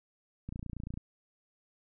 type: click train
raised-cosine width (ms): 5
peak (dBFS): -27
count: 15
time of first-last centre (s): 0.49-0.974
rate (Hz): 28.9
effects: none